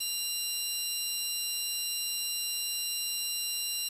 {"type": "tone pair together", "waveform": "15% pulse", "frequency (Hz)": [2799, 4009], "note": ["F7", "B7"], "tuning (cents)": [3, 25], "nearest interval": "tritone", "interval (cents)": 622, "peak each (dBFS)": [-27, -27], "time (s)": [0, 3.89], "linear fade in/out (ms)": 10, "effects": ["resampled to 32000 Hz", "8-bit"]}